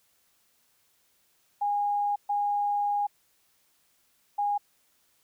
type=tone bursts at uneven times; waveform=sine; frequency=819 Hz; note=G#5; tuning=24 cents flat; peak=-24 dBFS; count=3; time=1.61-2.16 / 2.29-3.07 / 4.38-4.58 s; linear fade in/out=10 ms; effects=white hiss -68 dBFS RMS until 5.23 s